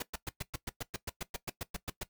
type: noise bursts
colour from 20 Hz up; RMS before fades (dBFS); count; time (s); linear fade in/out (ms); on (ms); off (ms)
pink; -37; 16; 0-2.034; 5; 24; 110
effects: noise-tail reverb RT60 0.1 s tail -17 dB re dry